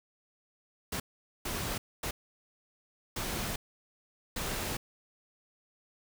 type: noise bursts at uneven times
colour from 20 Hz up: pink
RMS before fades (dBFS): -35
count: 5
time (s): 0.92-1 / 1.45-1.78 / 2.03-2.11 / 3.16-3.56 / 4.36-4.77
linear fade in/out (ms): 5
effects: none